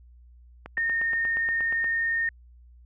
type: click train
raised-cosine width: 0.5 ms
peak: -23 dBFS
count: 11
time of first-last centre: 0.66-1.843 s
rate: 8.45 Hz
type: tone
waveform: sine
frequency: 1834 Hz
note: A#6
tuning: 29 cents flat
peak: -23 dBFS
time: 0.77-2.29 s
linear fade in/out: 2 ms
effects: added 60 Hz sine -49 dBFS peak until 2.85 s